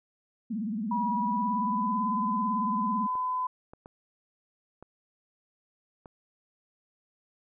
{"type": "tone with vibrato", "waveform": "sine", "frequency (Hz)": 215.4, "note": "A3", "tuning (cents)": -37, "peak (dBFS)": -29, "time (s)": [0.5, 3.07], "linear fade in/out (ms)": 10, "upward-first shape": "sine", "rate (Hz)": 18, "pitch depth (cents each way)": 170}
{"type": "tone with pitch glide", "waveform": "sine", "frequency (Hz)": [968, 1010.3], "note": ["B5", "B5"], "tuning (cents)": [-35, 39], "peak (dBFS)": -27, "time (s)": [0.91, 3.47], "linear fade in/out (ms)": 5, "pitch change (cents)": 74, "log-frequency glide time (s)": [1.09, 2.06]}
{"type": "clicks", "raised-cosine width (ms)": 1, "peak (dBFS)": -32, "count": 5, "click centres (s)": [3.154, 3.735, 3.859, 4.826, 6.058]}
{"effects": []}